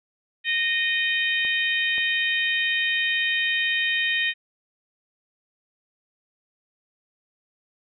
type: harmonic tone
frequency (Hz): 618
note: D#5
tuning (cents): -12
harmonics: 3 / 4 / 5 / 6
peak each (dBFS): -24 / -26 / -28 / -30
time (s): 0.44-4.34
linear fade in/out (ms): 50
type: clicks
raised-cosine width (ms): 1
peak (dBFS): -27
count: 2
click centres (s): 1.45 / 1.981
effects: none